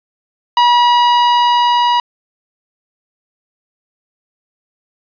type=tone with level ramp; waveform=45% pulse; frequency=965 Hz; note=B5; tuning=40 cents flat; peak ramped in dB=-7 to -10 dBFS; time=0.57-2 s; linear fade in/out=2 ms; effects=resampled to 11025 Hz + 8-bit